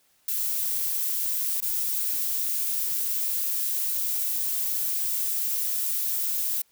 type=noise with dropouts; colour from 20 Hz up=violet; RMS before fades=-27 dBFS; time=0.28-6.62 s; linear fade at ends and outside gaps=5 ms; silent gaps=1.605-1.624 s; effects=white hiss -65 dBFS RMS until 6.71 s